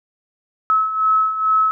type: beating tone pair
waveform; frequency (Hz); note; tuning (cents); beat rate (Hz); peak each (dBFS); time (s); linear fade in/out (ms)
sine; 1291 / 1293.3; E6 / E6; -37 / -33; 2.3; -21 / -15; 0.7-1.71; 0
effects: none